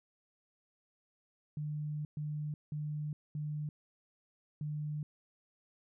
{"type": "tone bursts at uneven times", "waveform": "sine", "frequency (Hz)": 150, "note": "D3", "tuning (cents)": 37, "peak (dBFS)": -35, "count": 5, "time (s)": [[1.57, 2.05], [2.17, 2.54], [2.72, 3.13], [3.35, 3.69], [4.61, 5.03]], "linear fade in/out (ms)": 2, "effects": []}